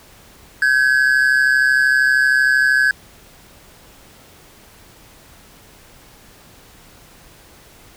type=tone pair together; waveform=triangle; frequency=1543 / 1675.9 Hz; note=G6 / G#6; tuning=-28 / +15 cents; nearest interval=minor second; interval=143 cents; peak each=-13 dBFS; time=0.62-2.91 s; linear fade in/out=2 ms; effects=pink hiss -46 dBFS RMS until 7.96 s